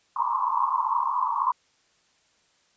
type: band-pass noise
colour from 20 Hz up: white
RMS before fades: -25 dBFS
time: 0.16-1.52 s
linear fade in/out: 2 ms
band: 920 to 1100 Hz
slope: 96 dB/octave
effects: white hiss -65 dBFS RMS until 2.76 s + resampled to 16000 Hz

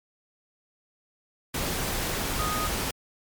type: tone in noise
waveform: sine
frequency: 1244.5 Hz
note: D#6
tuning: in tune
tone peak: -29 dBFS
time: 2.39-2.67 s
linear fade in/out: 5 ms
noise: pink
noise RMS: -29 dBFS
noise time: 1.54-2.91 s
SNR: -3 dB
effects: MP3 96 kbps

